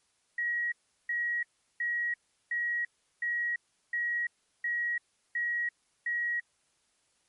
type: tone bursts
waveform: sine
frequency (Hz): 1904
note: A#6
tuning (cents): +36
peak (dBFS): -28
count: 9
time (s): 0.38-6.4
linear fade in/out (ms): 5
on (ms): 340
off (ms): 370
effects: white hiss -72 dBFS RMS until 7.28 s + MP3 48 kbps

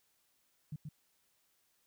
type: tone with echo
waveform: sine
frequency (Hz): 151.2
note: D#3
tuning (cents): -49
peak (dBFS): -38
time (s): 0.72-0.76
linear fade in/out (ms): 5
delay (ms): 130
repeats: 1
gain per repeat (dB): -3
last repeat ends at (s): 0.89
effects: white hiss -75 dBFS RMS until 1.86 s

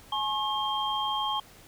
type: tone cluster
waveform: sine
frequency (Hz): 847 / 1080 / 3193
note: G#5 / C#6 / G7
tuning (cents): +34 / -45 / +31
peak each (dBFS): -31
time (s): 0.12-1.4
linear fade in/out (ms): 5
effects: pink hiss -53 dBFS RMS until 1.67 s

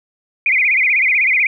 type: tone with vibrato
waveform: sine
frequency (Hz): 2240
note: C#7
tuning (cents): +18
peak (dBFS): -11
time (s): 0.46-1.47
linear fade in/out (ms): 2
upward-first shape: sine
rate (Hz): 16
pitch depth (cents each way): 180
effects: none

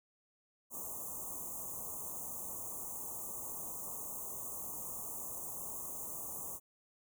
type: band-stop noise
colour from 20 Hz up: white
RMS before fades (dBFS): -43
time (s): 0.7-6.6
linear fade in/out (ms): 50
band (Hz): 1200 to 6300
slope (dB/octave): 96
effects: none

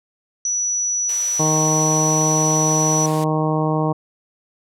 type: tone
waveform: sine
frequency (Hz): 5900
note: F#8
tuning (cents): -6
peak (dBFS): -18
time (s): 0.45-3.06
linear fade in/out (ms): 2
type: high-pass noise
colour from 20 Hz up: white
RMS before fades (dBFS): -33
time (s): 1.09-3.24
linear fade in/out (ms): 0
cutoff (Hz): 380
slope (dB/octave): 96
type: harmonic tone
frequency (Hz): 155.56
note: D#3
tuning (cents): 0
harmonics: 1 / 2 / 3 / 4 / 5 / 6 / 7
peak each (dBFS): -20 / -23 / -25 / -26 / -27 / -28 / -28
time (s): 1.39-3.93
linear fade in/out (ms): 10
effects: low-pass 11000 Hz 12 dB/octave

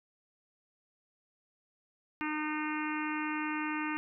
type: harmonic tone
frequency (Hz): 305.1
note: D#4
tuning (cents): -34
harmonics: 1 / 3 / 4 / 5 / 6 / 7 / 8 / 9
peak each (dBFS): -35 / -40 / -41 / -42 / -43 / -43 / -44 / -45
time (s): 2.21-3.97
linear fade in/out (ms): 0
effects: none

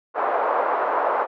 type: band-pass noise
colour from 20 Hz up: white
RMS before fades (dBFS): -22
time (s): 0.14-1.27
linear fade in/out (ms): 50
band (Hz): 470 to 1100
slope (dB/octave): 24
effects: none

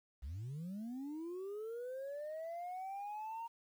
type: linear sweep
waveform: sine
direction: up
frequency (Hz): 58.27 to 932.3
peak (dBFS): -39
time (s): 0.22-3.48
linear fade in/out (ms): 20
effects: tanh soft clip ceiling -40 dBFS + 11-bit

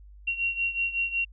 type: beating tone pair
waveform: sine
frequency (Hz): 2745 / 2750.4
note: F7 / F7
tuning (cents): -31 / -27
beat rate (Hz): 5.4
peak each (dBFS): -27 / -31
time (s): 0.27-1.25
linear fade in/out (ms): 10
effects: added 50 Hz sine -46 dBFS peak until 1.32 s

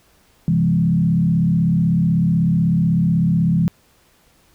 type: tone with frequency modulation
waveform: sine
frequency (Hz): 168.5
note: E3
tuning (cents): +38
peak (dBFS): -13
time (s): 0.48-3.68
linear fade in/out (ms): 0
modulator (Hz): 36.1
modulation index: 0.98
effects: pink hiss -56 dBFS RMS until 4.54 s

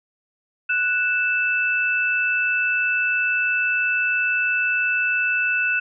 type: tone pair together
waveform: sine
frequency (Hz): 1480 / 2637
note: F#6 / E7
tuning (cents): 0 / 0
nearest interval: minor seventh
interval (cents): 1000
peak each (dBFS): -21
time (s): 0.69-5.8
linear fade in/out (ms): 10
effects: none

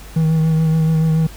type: tone with vibrato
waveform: triangle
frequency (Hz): 159.7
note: D#3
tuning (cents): +45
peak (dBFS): -10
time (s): 0.16-1.27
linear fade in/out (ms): 5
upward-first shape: sine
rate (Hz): 7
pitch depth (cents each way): 22
effects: added 50 Hz sine -35 dBFS peak until 1.36 s + pink hiss -40 dBFS RMS until 1.36 s

